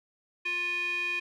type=tone with band-pass filter; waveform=square; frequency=352.7 Hz; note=F4; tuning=17 cents sharp; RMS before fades=-31 dBFS; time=0.45-1.2 s; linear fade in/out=10 ms; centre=2400 Hz; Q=7.8; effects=none